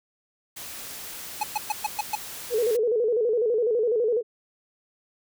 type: noise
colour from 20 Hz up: white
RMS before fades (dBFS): -38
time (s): 0.56-2.77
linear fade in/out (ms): 10
type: tone bursts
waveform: square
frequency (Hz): 848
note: G#5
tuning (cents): +36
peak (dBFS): -23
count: 6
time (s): 1.41-2.154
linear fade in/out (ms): 5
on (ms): 24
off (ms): 120
type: tone with vibrato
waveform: sine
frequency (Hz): 457.6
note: A#4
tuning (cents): -32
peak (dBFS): -20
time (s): 2.5-4.23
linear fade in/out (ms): 50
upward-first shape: square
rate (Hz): 12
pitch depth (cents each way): 100
effects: none